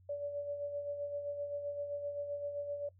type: tone with tremolo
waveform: sine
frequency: 576 Hz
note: D5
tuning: 34 cents flat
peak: -34 dBFS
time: 0.09-2.89 s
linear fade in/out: 5 ms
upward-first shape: sine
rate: 7.7 Hz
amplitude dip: 50%
effects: noise-tail reverb RT60 0.1 s tail -20 dB re dry + added 92 Hz sine -60 dBFS peak until 2.99 s